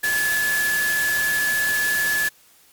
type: tone in noise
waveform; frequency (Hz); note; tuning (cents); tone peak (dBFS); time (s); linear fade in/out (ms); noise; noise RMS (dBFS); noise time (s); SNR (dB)
sine; 1716; A6; -44; -19; 0.03-2.29; 10; white; -27; 0.03-2.29; +5
effects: white hiss -54 dBFS RMS until 2.72 s + MP3 96 kbps